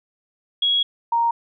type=tone pair in turn; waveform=sine; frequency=3322 / 932.2 Hz; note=G#7 / A#5; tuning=0 / 0 cents; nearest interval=octave + minor seventh; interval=2200 cents; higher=first; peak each=-16 dBFS; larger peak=neither; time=0.62-0.83 / 1.12-1.31 s; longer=first; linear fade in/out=5 ms; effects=none